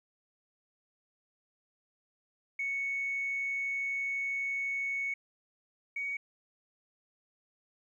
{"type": "tone pair in turn", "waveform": "sine", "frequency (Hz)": [2217, 2243], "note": ["C#7", "C#7"], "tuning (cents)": [0, 20], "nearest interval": "unison", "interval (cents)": 20, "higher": "second", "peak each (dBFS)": [-30, -32], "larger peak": "first", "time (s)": [[2.59, 5.14], [5.96, 6.17]], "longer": "first", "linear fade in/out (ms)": 5, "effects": ["tanh soft clip ceiling -26 dBFS", "12-bit"]}